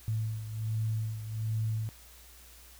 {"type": "beating tone pair", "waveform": "sine", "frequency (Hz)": [110, 111.3], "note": ["A2", "A2"], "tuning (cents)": [0, 20], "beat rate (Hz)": 1.3, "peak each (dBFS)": [-31, -37], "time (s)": [0.08, 1.89], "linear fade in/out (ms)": 0, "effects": ["added 60 Hz sine -55 dBFS peak until 2.79 s", "white hiss -55 dBFS RMS until 2.79 s"]}